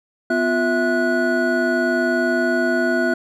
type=tone cluster; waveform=triangle; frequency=250.2 / 350.8 / 659 / 1466 Hz; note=B3 / F4 / E5 / F#6; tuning=+23 / +8 / -1 / -16 cents; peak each=-20 dBFS; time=0.3-3.14 s; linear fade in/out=5 ms; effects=none

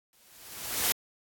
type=noise with exponential growth; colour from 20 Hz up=white; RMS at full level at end=-24 dBFS; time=0.13-0.92 s; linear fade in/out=0 ms; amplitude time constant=170 ms; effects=AAC 64 kbps

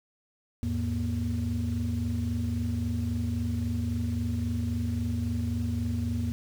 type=tone cluster; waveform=sine; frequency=81.6 / 105.3 / 237.2 Hz; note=E2 / G#2 / A#3; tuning=-17 / +24 / +30 cents; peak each=-30 dBFS; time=0.63-6.32 s; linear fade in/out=0 ms; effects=tanh soft clip ceiling -21 dBFS + 8-bit

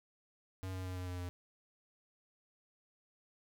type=tone with pitch steps; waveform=square; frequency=94 / 92.97 / 91.96 / 90.96 / 89.96 / 88.98 Hz; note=F#2 / F#2 / F#2 / F#2 / F#2 / F2; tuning=+28 / +9 / -10 / -29 / -48 / +33 cents; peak=-40 dBFS; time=0.63-1.29 s; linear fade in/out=0 ms; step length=110 ms; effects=none

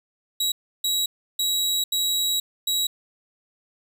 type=tone bursts at uneven times; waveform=sawtooth; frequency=3870 Hz; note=B7; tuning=36 cents flat; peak=-18 dBFS; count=5; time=0.4-0.52 / 0.84-1.06 / 1.39-1.84 / 1.92-2.4 / 2.67-2.87 s; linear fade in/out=5 ms; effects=none

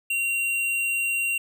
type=tone with hard clipping; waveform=triangle; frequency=2756 Hz; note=F7; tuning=24 cents flat; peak=-24 dBFS; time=0.1-1.38 s; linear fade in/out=5 ms; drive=17 dB; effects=none

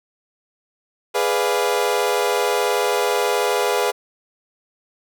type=chord; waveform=30% pulse; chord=G# diminished seventh; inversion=none; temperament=equal; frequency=415.3 / 493.9 / 587.3 / 698.5 Hz; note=G#4 / B4 / D5 / F5; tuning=0 / 0 / 0 / 0 cents; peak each=-19 / -19 / -24 / -23 dBFS; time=1.14-3.92 s; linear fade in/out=20 ms; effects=none

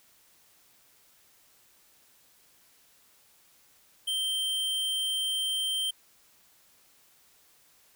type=tone; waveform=square; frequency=3136 Hz; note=G7; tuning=in tune; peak=-28 dBFS; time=4.07-5.91 s; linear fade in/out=10 ms; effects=white hiss -62 dBFS RMS until 7.95 s

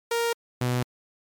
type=tone pair in turn; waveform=sawtooth; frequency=466.7 / 123.9 Hz; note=A#4 / B2; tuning=+2 / +6 cents; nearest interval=octave + major seventh; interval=2296 cents; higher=first; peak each=-19 dBFS; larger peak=neither; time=0.11-0.33 / 0.61-0.83 s; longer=neither; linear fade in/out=5 ms; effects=MP3 96 kbps

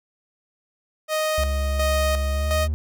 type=tone with tremolo; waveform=sawtooth; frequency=622.3 Hz; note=D#5; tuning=in tune; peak=-17 dBFS; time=1.08-2.68 s; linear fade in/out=50 ms; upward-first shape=square; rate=1.4 Hz; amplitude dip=60%
type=tone with pitch glide; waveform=triangle; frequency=69.3 to 76.45 Hz; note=C#2 to D#2; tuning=0 to -30 cents; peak=-19 dBFS; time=1.38-2.74 s; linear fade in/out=0 ms; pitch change=+170 cents; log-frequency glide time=2.31-2.58 s
effects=none

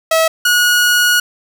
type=tone pair in turn; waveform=sawtooth; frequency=647 / 1452.5 Hz; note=E5 / F#6; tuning=-32 / -32 cents; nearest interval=octave + major second; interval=1400 cents; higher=second; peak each=-6 dBFS; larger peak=neither; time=0.11-0.28 / 0.45-1.2 s; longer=second; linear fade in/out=5 ms; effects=none

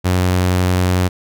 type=tone; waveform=sawtooth; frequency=91.1 Hz; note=F#2; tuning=26 cents flat; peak=-9 dBFS; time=0.04-1.09 s; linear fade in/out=20 ms; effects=none

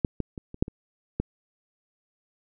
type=clicks; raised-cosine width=3 ms; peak=-8 / -14 / -23 / -26 / -7 / -23 / -12 dBFS; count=7; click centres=0.048 / 0.203 / 0.378 / 0.544 / 0.625 / 0.681 / 1.2 s; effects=none

